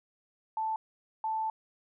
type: tone pair in turn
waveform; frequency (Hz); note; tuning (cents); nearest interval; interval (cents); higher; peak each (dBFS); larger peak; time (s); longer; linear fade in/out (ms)
sine; 880 / 880; A5 / A5; 0 / 0; unison; 0; neither; -29 / -29; neither; 0.57-0.76 / 1.24-1.5; second; 2
effects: none